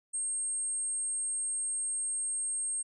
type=tone; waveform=sine; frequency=8500 Hz; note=C9; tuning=26 cents sharp; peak=-29 dBFS; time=0.13-2.83 s; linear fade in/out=20 ms; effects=tanh soft clip ceiling -28 dBFS